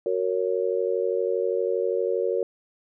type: chord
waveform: sine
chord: F# major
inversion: none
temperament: just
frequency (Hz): 370 / 462.5 / 555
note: F#4 / A#4 / C#5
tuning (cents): 0 / -14 / +2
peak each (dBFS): -27 / -25 / -28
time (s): 0.06-2.43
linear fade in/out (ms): 2
effects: none